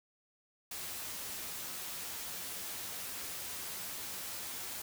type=noise with comb filter; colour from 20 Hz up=white; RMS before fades=-42 dBFS; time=0.71-4.82 s; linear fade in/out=5 ms; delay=11 ms; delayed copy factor=+0.5; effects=none